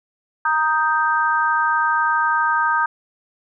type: chord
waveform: sine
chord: Eb major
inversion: second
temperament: equal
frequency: 932.3 / 1244.5 / 1568 Hz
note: Bb5 / Eb6 / G6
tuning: 0 / 0 / 0 cents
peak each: -20 dBFS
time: 0.45-2.86 s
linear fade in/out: 5 ms
effects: none